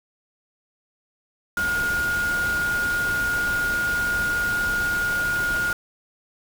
sine tone in noise, 1429 Hz, F6, 39 cents sharp, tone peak -21 dBFS, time 1.57-5.73 s, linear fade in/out 2 ms, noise pink, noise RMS -32 dBFS, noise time 1.57-5.73 s, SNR +8 dB, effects none

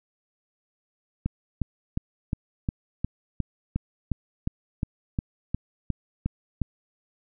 click train, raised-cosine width 5 ms, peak -13 dBFS, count 16, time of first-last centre 1.26-6.617 s, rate 2.8 Hz, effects none

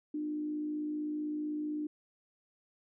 sine tone with frequency modulation, 301.2 Hz, D4, 44 cents sharp, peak -33 dBFS, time 0.14-1.87 s, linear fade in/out 5 ms, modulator 55.7 Hz, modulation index 0.28, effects none

